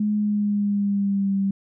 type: tone with pitch glide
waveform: sine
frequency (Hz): 210 to 195.94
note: G#3 to G3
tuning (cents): +19 to -1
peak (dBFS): -19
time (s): 0-1.51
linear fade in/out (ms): 5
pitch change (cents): -120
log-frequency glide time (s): 0.15-1.34
effects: none